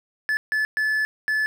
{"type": "tone bursts at uneven times", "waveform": "triangle", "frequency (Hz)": 1731, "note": "A6", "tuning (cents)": -29, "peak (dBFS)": -18, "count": 4, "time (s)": [[0.29, 0.37], [0.52, 0.65], [0.77, 1.05], [1.28, 1.46]], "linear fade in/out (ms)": 0, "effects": []}